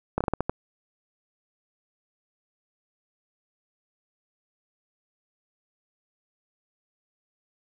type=slowing click train; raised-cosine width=1 ms; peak=-10 dBFS; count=7; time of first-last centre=0.18-0.496 s; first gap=26 ms; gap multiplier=1.28; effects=none